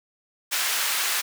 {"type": "high-pass noise", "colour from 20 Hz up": "pink", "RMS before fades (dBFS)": -25, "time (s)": [0.51, 1.22], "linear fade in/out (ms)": 20, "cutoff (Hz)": 1400, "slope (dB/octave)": 12, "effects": []}